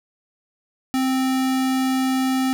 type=tone; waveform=square; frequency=261.6 Hz; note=C4; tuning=in tune; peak=-19 dBFS; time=0.94-2.53 s; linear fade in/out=0 ms; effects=none